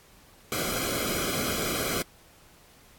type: noise with comb filter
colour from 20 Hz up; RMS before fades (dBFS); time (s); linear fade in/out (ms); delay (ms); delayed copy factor
pink; -29; 0.52-2.02; 0; 1.1; -0.85
effects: pink hiss -56 dBFS RMS until 2.98 s + AAC 64 kbps